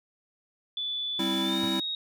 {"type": "tone with pitch glide", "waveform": "sine", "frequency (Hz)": [3472, 3764], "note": ["A7", "A#7"], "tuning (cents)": [-24, 16], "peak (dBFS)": -29, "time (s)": [0.77, 1.95], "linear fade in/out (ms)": 2, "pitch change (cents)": 140, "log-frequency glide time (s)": [1.41, 1.62]}
{"type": "chord", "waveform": "square", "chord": "C major", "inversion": "second", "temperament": "equal", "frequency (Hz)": [196, 261.6, 329.6], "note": ["G3", "C4", "E4"], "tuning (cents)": [0, 0, 0], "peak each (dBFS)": [-33, -34, -31], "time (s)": [1.19, 1.8], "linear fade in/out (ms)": 5}
{"type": "tone with exponential decay", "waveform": "sawtooth", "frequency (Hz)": 116.54, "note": "A#2", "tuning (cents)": 0, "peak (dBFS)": -32, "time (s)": [1.63, 1.77], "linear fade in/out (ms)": 5, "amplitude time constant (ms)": 29}
{"effects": []}